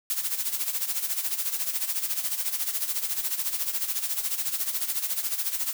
blue noise with tremolo, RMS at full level -26 dBFS, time 0.1-5.73 s, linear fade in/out 0 ms, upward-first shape sine, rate 14 Hz, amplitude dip 70%, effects none

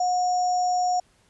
sine tone with sample-and-hold, 725 Hz, F#5, 35 cents flat, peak -20 dBFS, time 0-1 s, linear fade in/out 5 ms, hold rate 6300 Hz, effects pink hiss -62 dBFS RMS until 1.29 s + resampled to 24000 Hz

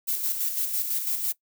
violet noise with tremolo, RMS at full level -26 dBFS, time 0.07-1.33 s, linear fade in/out 20 ms, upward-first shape square, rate 6 Hz, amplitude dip 45%, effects noise-tail reverb RT60 0.1 s tail -20 dB re dry

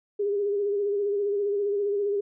sine tone with vibrato, 405.9 Hz, G#4, 40 cents flat, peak -23 dBFS, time 0.19-2.21 s, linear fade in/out 10 ms, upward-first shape sine, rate 15 Hz, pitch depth 40 cents each way, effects none

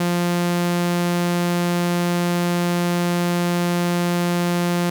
sawtooth tone, 174.61 Hz, F3, in tune, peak -14 dBFS, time 0-4.9 s, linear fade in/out 5 ms, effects none

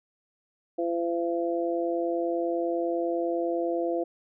harmonic tone, 170 Hz, F3, 46 cents flat, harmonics 2 / 3 / 4, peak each -28 / -30 / -31 dBFS, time 0.78-4.04 s, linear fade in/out 10 ms, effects none

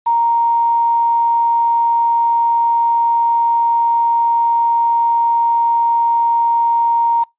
sine tone with quantisation, 932.3 Hz, A#5, in tune, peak -11 dBFS, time 0.06-7.24 s, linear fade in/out 10 ms, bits 6, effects noise-tail reverb RT60 0.2 s tail -26 dB re dry + resampled to 8000 Hz

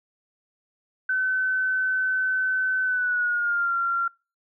sine tone with pitch glide, 1520 to 1377.8 Hz, F#6 to F6, +46 to -24 cents, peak -21 dBFS, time 1.09-4.08 s, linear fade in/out 5 ms, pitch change -170 cents, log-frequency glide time 2.83-3.74 s, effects noise-tail reverb RT60 0.3 s tail -25 dB re dry

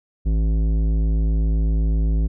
sine tone with tanh clipping, 53.9 Hz, A1, 35 cents flat, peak -18 dBFS, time 0.25-2.28 s, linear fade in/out 20 ms, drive 13 dB, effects none

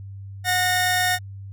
sawtooth tone pair together, 728.6 / 1836 Hz, F#5 / A#6, -27 / -27 cents, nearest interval octave + major third, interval 1600 cents, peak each -18 dBFS, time 0.44-1.19 s, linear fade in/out 50 ms, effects added 98 Hz sine -34 dBFS peak until 1.52 s

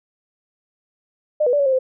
sine tone with pitch steps, 605 / 492.1 / 580 / 561 / 529 / 518 Hz, D#5 / B4 / D5 / C#5 / C5 / C5, -49 / -6 / -22 / +21 / +19 / -17 cents, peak -14 dBFS, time 1.4-1.79 s, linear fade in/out 10 ms, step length 65 ms, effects none

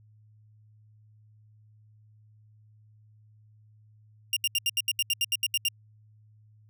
sawtooth tone bursts, 2800 Hz, F7, 4 cents sharp, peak -20 dBFS, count 13, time 4.33-5.685 s, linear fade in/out 2 ms, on 35 ms, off 75 ms, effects added 107 Hz sine -55 dBFS peak until 6.69 s

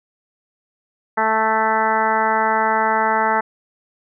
harmonic tone, 220 Hz, A3, in tune, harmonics 1 / 2 / 3 / 4 / 5 / 6 / 7 / 8 / 9, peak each -29 / -26 / -25 / -18 / -26 / -23 / -26 / -27 / -28 dBFS, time 1.17-3.41 s, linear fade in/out 10 ms, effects none

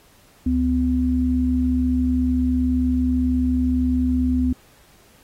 sine tone pair together, 71 / 253 Hz, C#2 / B3, +42 / +42 cents, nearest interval octave + minor seventh, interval 2200 cents, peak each -22 / -18 dBFS, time 0.46-4.53 s, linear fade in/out 5 ms, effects pink hiss -54 dBFS RMS until 5.23 s + AAC 48 kbps

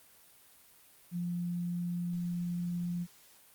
sine tone, 174.61 Hz, F3, in tune, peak -32 dBFS, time 1.11-3.07 s, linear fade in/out 50 ms, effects white hiss -60 dBFS RMS until 3.54 s + Opus 32 kbps

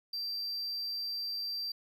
triangle tone, 4699 Hz, D8, in tune, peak -33 dBFS, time 0.13-1.72 s, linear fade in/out 5 ms, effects none

